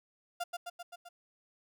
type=tone with echo; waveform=35% pulse; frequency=698.5 Hz; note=F5; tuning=in tune; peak=-31 dBFS; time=0.4-0.44 s; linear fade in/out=10 ms; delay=130 ms; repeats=5; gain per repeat=-3 dB; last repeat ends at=1.09 s; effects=none